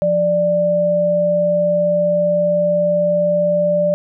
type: tone pair together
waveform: sine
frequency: 174.9 / 590.5 Hz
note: F3 / D5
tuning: +3 / +9 cents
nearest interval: octave + major sixth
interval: 2106 cents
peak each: -22 / -13 dBFS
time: 0.02-3.94 s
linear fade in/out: 0 ms
effects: none